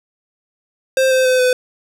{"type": "tone with pitch steps", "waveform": "square", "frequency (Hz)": [526, 518.5, 511, 503.7], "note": ["C5", "C5", "C5", "B4"], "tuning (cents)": [9, -16, -41, 34], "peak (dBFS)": -12, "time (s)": [0.97, 1.53], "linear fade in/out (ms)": 2, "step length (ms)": 140, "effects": ["low-pass 12000 Hz 12 dB/octave", "9-bit"]}